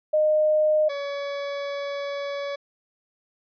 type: tone pair in turn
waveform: sine / 40% pulse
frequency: 614 / 565.4 Hz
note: D#5 / C#5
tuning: -23 / +34 cents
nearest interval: minor second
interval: 143 cents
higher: first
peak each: -17 / -27 dBFS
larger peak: first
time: 0.13-0.89 / 0.89-2.56 s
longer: second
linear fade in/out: 10 ms
effects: resampled to 11025 Hz